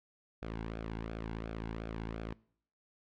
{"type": "tone with flanger", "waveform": "sawtooth", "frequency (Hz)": 55.4, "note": "A1", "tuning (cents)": 13, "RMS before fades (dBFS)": -41, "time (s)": [0.42, 2.33], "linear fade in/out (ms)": 5, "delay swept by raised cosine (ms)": [1, 1.65], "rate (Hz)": 2.8, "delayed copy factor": -0.6, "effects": ["noise-tail reverb RT60 0.6 s tail -23 dB re dry", "low-pass 3000 Hz 12 dB/octave"]}